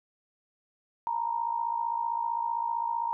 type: tone with amplitude modulation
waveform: sine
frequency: 932.3 Hz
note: A#5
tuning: in tune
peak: -24 dBFS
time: 1.07-3.13 s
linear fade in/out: 0 ms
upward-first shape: sine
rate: 55.5 Hz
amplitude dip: 75%
effects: none